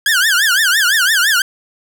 sawtooth tone with vibrato, 1597 Hz, G6, 32 cents sharp, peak -7 dBFS, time 0.06-1.42 s, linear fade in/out 2 ms, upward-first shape triangle, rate 5.9 Hz, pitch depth 260 cents each way, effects none

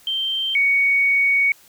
sine tone pair in turn, 3136 / 2234 Hz, G7 / C#7, 0 / +13 cents, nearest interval tritone, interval 587 cents, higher first, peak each -20 / -14 dBFS, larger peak second, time 0.07-0.55 / 0.55-1.52 s, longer second, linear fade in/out 2 ms, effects white hiss -51 dBFS RMS until 1.68 s

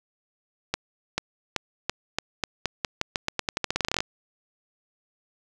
accelerating click train, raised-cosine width 0.2 ms, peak -7 dBFS, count 25, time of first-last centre 0.74-4.005 s, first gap 440 ms, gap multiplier 0.87, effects none

